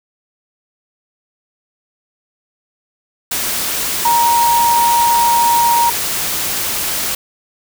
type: tone in noise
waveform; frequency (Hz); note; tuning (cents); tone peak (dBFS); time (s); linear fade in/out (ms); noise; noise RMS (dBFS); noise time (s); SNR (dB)
sine; 941; A#5; +16; -10; 4.05-5.9; 5; white; -19; 3.31-7.15; +6
effects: none